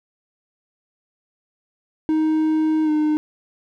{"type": "tone with pitch glide", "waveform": "triangle", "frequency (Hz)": [313.1, 304.9], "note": ["D#4", "D#4"], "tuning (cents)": [11, -35], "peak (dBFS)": -14, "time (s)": [2.09, 3.17], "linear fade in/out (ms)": 0, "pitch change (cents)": -46, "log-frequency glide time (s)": [2.84, 2.9], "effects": []}